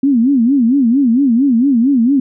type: tone with vibrato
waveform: sine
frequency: 253.9 Hz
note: B3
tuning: 48 cents sharp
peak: -8 dBFS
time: 0.03-2.2 s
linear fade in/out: 5 ms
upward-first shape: sine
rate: 4.4 Hz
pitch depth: 210 cents each way
effects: none